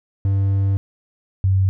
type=tone pair in turn; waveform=triangle / sine; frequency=98 / 95.49 Hz; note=G2 / G2; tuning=0 / -45 cents; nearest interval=unison; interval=45 cents; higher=first; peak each=-13 / -13 dBFS; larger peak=neither; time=0.25-0.77 / 1.44-1.69 s; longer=first; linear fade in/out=0 ms; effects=none